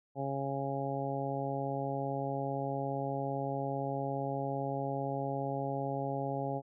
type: harmonic tone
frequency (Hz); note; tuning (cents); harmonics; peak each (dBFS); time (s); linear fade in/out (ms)
137.6; C#3; -12; 1 / 2 / 3 / 4 / 5 / 6; -38 / -40 / -41 / -39 / -40 / -40; 0.15-6.62; 50
effects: none